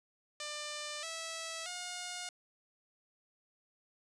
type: tone with pitch steps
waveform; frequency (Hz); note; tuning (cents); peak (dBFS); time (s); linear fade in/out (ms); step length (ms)
5% pulse; 596 / 653.7 / 717; D5 / E5 / F5; +25 / -15 / +45; -28; 0.4-2.29; 2; 630
effects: resampled to 22050 Hz